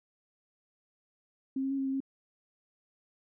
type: tone with pitch steps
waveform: sine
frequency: 267 / 269 / 274 / 269.4 / 267.4 / 269.9 Hz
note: C4 / C4 / C#4 / C#4 / C4 / C#4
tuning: +35 / +48 / -20 / -49 / +38 / -46 cents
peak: -29 dBFS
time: 1.56-2.004 s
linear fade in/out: 5 ms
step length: 74 ms
effects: none